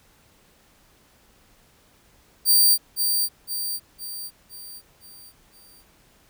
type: tone with echo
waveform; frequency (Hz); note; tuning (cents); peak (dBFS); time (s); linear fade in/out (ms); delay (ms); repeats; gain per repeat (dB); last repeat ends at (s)
5% pulse; 4672; D8; -10; -7; 2.45-2.78; 50; 510; 6; -6; 5.84
effects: pink hiss -58 dBFS RMS until 6.29 s